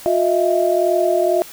sine tone cluster, 358.5 / 630 / 672 Hz, F4 / D#5 / E5, +45 / +21 / +33 cents, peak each -18 dBFS, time 0.06-1.42 s, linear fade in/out 0 ms, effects white hiss -38 dBFS RMS until 1.52 s

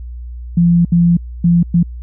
sine tone bursts at uneven times, 171.9 Hz, F3, 27 cents flat, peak -7 dBFS, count 4, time 0.57-0.85 / 0.92-1.17 / 1.44-1.63 / 1.74-1.83 s, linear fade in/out 5 ms, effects added 60 Hz sine -25 dBFS peak until 2.02 s

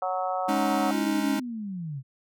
harmonic tone, 184.9 Hz, F#3, 1 cent flat, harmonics 3 / 4 / 5 / 6 / 7, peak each -32 / -28 / -36 / -37 / -34 dBFS, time 0.02-0.91 s, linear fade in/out 2 ms
square chord, Ab suspended fourth, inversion none, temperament equal, 207.7 / 277.2 / 311.1 Hz, Ab3 / Db4 / Eb4, 0 / 0 / 0 cents, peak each -30 dBFS, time 0.48-1.4 s, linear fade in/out 10 ms
sine linear sweep, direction down, 356.4 to 126.6 Hz, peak -31 dBFS, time 0.91-2.03 s, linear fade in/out 50 ms
effects none

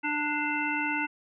harmonic tone with a mistuned harmonic, 297.2 Hz, D4, 21 cents sharp, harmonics 1 / 3 / 5 / 7 / 9, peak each -33 / -33 / -33 / -33 / -33 dBFS, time 0.03-1.07 s, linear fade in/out 20 ms, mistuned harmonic 5, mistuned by -21 cents, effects none

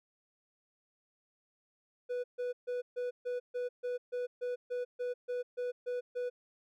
triangle tone bursts, 492.6 Hz, B4, 5 cents flat, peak -31 dBFS, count 15, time 2.09-6.3 s, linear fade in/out 20 ms, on 150 ms, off 140 ms, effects none

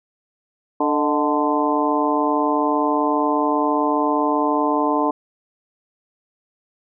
harmonic tone with a mistuned harmonic, 147.4 Hz, D3, 7 cents sharp, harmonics 2 / 3 / 4 / 5 / 6 / 7, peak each -21 / -25 / -25 / -26 / -23 / -23 dBFS, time 0.8-5.11 s, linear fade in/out 5 ms, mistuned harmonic 4, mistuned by +72 cents, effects none

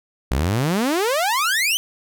sawtooth exponential sweep, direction up, 58.27 to 3136 Hz, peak -14 dBFS, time 0.31-1.77 s, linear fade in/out 0 ms, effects none

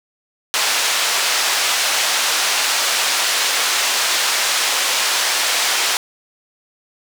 white band-pass noise, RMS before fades -18 dBFS, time 0.54-5.97 s, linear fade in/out 0 ms, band 650 to 6000 Hz, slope 12 dB/octave, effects none

